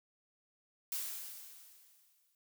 blue noise with exponential decay, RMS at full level -37 dBFS, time 0.92-2.35 s, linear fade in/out 1 ms, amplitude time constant 310 ms, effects none

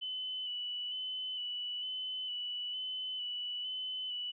sine tone with vibrato, 2993 Hz, F#7, 19 cents sharp, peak -36 dBFS, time 0.01-4.32 s, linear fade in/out 20 ms, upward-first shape square, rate 1.1 Hz, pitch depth 20 cents each way, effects none

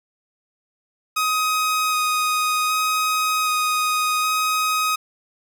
sawtooth tone with vibrato, 1253 Hz, D#6, 12 cents sharp, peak -15 dBFS, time 1.16-4.96 s, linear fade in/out 10 ms, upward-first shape square, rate 0.65 Hz, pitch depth 8 cents each way, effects 8-bit

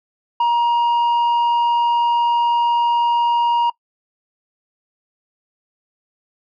sine tone with tanh clipping, 946 Hz, A#5, 25 cents sharp, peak -14 dBFS, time 0.4-3.7 s, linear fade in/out 5 ms, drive 4 dB, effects noise-tail reverb RT60 0.1 s tail -22 dB re dry

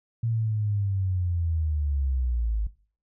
sine linear sweep, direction down, 116.3 to 51 Hz, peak -23 dBFS, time 0.23-2.67 s, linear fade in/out 5 ms, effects noise-tail reverb RT60 0.4 s tail -19 dB re dry

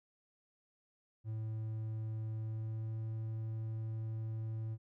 triangle tone with pitch glide, 110 to 110.96 Hz, A2 to A2, 0 to +15 cents, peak -35 dBFS, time 1.24-4.78 s, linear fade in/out 50 ms, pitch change +15 cents, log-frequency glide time 2.35-2.98 s, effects none

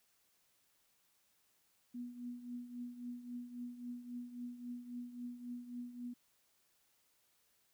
sine tone with tremolo, 243.4 Hz, B3, 25 cents flat, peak -40 dBFS, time 1.94-6.14 s, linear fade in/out 10 ms, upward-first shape triangle, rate 3.7 Hz, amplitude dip 75%, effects white hiss -75 dBFS RMS until 7.73 s

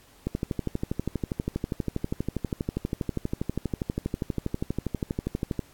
click train, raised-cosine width 3 ms, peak -14 dBFS, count 67, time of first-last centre 0.27-5.593 s, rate 12.4 Hz, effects pink hiss -56 dBFS RMS until 5.73 s + AAC 64 kbps

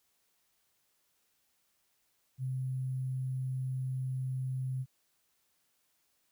sine tone with sample-and-hold, 130 Hz, C3, 11 cents flat, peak -32 dBFS, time 2.38-4.86 s, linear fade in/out 50 ms, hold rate 11025 Hz, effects white hiss -75 dBFS RMS until 6.31 s

